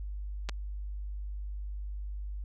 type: clicks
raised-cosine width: 0.2 ms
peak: -19 dBFS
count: 2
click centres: 0.489 / 0.494 s
effects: added 50 Hz sine -35 dBFS peak until 2.44 s